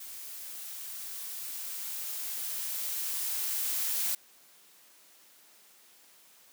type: noise with level ramp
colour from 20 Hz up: blue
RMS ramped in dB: -44 to -30 dBFS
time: 0-4.15 s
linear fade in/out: 5 ms
effects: white hiss -59 dBFS RMS until 6.52 s + high-pass 200 Hz 12 dB/octave